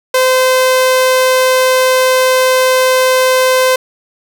sawtooth tone, 515 Hz, C5, 28 cents flat, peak -4 dBFS, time 0.14-3.76 s, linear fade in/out 5 ms, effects none

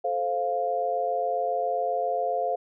sine chord, F major, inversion first, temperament just, 436.5 / 523.8 / 698.5 Hz, A4 / C5 / F5, -14 / +2 / 0 cents, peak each -32 / -29 / -26 dBFS, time 0.04-2.56 s, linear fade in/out 10 ms, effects none

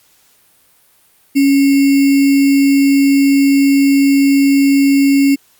sine tone with sample-and-hold, 277.2 Hz, C#4, in tune, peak -7 dBFS, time 1.35-5.36 s, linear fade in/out 20 ms, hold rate 2450 Hz, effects white hiss -52 dBFS RMS until 5.59 s + Opus 48 kbps

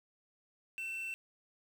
triangle tone with quantisation, 2684 Hz, E7, 31 cents sharp, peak -36 dBFS, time 0.78-1.14 s, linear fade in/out 0 ms, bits 9, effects none

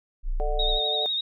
sine tone, 29.89 Hz, A#0, 44 cents sharp, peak -23 dBFS, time 0.23-0.8 s, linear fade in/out 50 ms
sine chord, D major, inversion second, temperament equal with one note detuned, 440 / 598.6 / 740 Hz, A4 / D5 / F#5, 0 / +33 / 0 cents, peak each -32 dBFS, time 0.4-1.06 s, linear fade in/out 0 ms
sine tone with vibrato, 3729 Hz, A#7, in tune, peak -24 dBFS, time 0.59-1.21 s, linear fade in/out 5 ms, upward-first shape sine, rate 12 Hz, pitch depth 38 cents each way
effects none

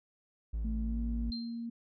triangle tone, 54.9 Hz, A1, 3 cents flat, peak -30 dBFS, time 0.53-1.31 s, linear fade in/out 10 ms
sine tone with pitch glide, 221.1 to 232.8 Hz, A3 to A#3, +9 to -2 cents, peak -36 dBFS, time 0.64-1.7 s, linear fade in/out 10 ms, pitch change +89 cents, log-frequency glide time 0.8-1 s
sine tone with exponential decay, 4162 Hz, C8, 10 cents flat, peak -36 dBFS, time 1.32-1.66 s, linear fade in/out 1 ms, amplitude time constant 73 ms
effects none

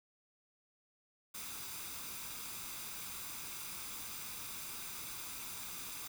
white noise with comb filter, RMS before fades -45 dBFS, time 1.34-6.08 s, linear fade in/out 10 ms, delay 0.82 ms, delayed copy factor +0.5, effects none

